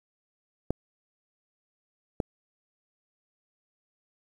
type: clicks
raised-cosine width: 2 ms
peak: -13 dBFS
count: 2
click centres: 0.706 / 2.202 s
effects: 8-bit